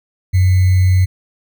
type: tone with sample-and-hold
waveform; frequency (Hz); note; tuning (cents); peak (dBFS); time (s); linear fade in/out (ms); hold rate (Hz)
sine; 92.5; F#2; 0; -8; 0.33-1.06; 20; 2100
effects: none